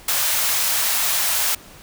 white high-pass noise, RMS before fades -20 dBFS, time 0.08-1.55 s, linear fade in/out 5 ms, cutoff 610 Hz, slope 24 dB/octave, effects pink hiss -44 dBFS RMS until 1.82 s

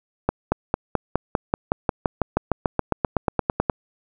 accelerating click train, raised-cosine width 1 ms, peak -4 dBFS, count 23, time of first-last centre 0.29-3.698 s, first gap 230 ms, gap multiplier 0.96, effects none

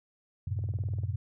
sine chord, F# diminished, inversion none, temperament equal, 92.5 / 110 / 130.81 Hz, F#2 / A2 / C3, 0 / 0 / 0 cents, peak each -32 / -34 / -38 dBFS, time 0.47-1.16 s, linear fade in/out 5 ms
click train, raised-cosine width 2 ms, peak -35 dBFS, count 10, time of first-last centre 0.59-1.036 s, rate 20.2 Hz
effects none

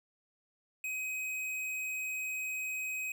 sine tone with tanh clipping, 2525 Hz, D#7, 25 cents sharp, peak -36 dBFS, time 0.84-3.12 s, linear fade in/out 2 ms, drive 16 dB, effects none

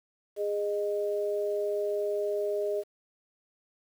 sine tone pair together, 411.1 / 616 Hz, G#4 / D#5, -18 / -17 cents, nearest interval perfect fifth, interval 701 cents, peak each -29 / -31 dBFS, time 0.36-2.84 s, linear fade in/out 50 ms, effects 9-bit

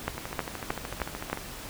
two click trains, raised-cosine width 0.5 ms, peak -12 / -19 dBFS, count 5 / 17, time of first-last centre 0.08-1.33 / 0.18-1.374 s, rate 3.2 / 13.4 Hz, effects pink hiss -41 dBFS RMS until 1.69 s

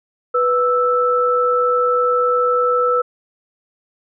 sine tone pair together, 493.3 / 1318.5 Hz, B4 / E6, -2 / 0 cents, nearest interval octave + perfect fourth, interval 1702 cents, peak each -16 dBFS, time 0.34-3.02 s, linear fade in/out 10 ms, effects none

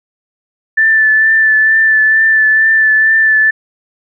sine tone with vibrato, 1760 Hz, A6, in tune, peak -6 dBFS, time 0.77-3.51 s, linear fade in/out 10 ms, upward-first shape triangle, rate 2.2 Hz, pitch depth 23 cents each way, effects none

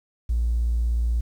triangle tone, 58.27 Hz, A#1, in tune, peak -16 dBFS, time 0.29-1.21 s, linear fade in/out 10 ms, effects tanh soft clip ceiling -17 dBFS + 9-bit

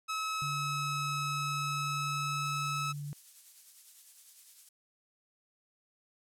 sawtooth tone with pitch glide, 1289 to 1297.2 Hz, E6 to E6, -39 to -28 cents, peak -29 dBFS, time 0.08-2.93 s, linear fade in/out 20 ms, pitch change +11 cents, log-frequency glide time 1.2-2.43 s
sine tone, 144.9 Hz, D3, 23 cents flat, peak -37 dBFS, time 0.42-3.13 s, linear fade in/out 0 ms
violet noise with tremolo, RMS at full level -47 dBFS, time 2.45-4.69 s, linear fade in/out 5 ms, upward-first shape triangle, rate 9.9 Hz, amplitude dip 45%
effects low-pass 10000 Hz 12 dB/octave

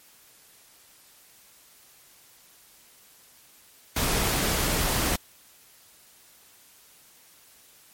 pink noise, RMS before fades -25 dBFS, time 3.96-5.16 s, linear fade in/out 5 ms, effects white hiss -55 dBFS RMS until 7.93 s + MP3 64 kbps

